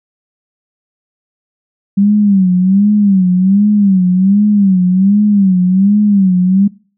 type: tone with vibrato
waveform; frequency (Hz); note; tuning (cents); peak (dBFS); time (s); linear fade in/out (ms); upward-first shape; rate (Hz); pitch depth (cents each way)
sine; 194.6; G3; -12; -6; 1.97-6.68; 10; sine; 1.3; 130
effects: noise-tail reverb RT60 0.4 s tail -22 dB re dry